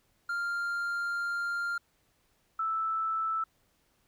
triangle / sine tone pair in turn, 1396 / 1317.6 Hz, F6 / E6, -1 / -1 cents, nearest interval minor second, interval 100 cents, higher first, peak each -28 dBFS, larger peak neither, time 0.29-1.78 / 2.59-3.44 s, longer first, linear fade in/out 5 ms, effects pink hiss -71 dBFS RMS until 4.07 s

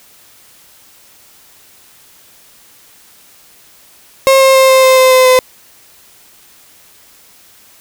35% pulse tone with pitch steps, 536 / 532.3 / 528.6 / 525 / 521.3 / 517.7 / 514.2 / 510.6 Hz, C5 / C5 / C5 / C5 / C5 / C5 / C5 / C5, +42 / +30 / +18 / +6 / -6 / -18 / -30 / -42 cents, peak -3 dBFS, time 4.27-5.39 s, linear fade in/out 0 ms, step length 140 ms, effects white hiss -44 dBFS RMS until 7.8 s

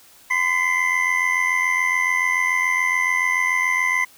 triangle tone cluster, 1022 / 2003 / 2090 Hz, C6 / B6 / C7, -41 / +24 / -2 cents, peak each -23 / -20 / -19 dBFS, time 0.3-4.05 s, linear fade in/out 10 ms, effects white hiss -50 dBFS RMS until 4.17 s

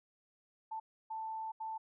sine tone bursts at uneven times, 884 Hz, A5, 8 cents sharp, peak -38 dBFS, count 3, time 0.71-0.8 / 1.1-1.52 / 1.6-1.78 s, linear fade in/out 10 ms, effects none

